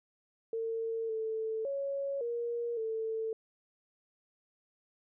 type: tone with pitch steps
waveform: sine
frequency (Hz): 452.6 / 442.1 / 555 / 472.2 / 444.8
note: A4 / A4 / C#5 / A#4 / A4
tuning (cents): +49 / +8 / +2 / +22 / +19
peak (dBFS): -32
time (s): 0.53-3.33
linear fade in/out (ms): 2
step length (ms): 560
effects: none